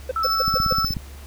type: tone bursts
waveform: triangle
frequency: 515 Hz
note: C5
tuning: 28 cents flat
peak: -19 dBFS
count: 5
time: 0.09-0.73 s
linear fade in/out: 5 ms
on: 24 ms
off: 130 ms
type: tone with vibrato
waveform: sine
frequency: 1318.5 Hz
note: E6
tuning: in tune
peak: -20 dBFS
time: 0.16-0.85 s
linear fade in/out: 2 ms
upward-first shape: sine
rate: 12 Hz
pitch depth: 10 cents each way
type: tone with tremolo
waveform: square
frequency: 5274 Hz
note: E8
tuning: in tune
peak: -22 dBFS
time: 0.23-0.94 s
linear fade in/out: 5 ms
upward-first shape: sine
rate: 13 Hz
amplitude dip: 50%
type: click train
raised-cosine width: 5 ms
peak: -14 dBFS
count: 9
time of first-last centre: 0.48-0.968 s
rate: 16.4 Hz
effects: added 70 Hz sine -37 dBFS peak until 1.26 s + pink hiss -46 dBFS RMS until 1.26 s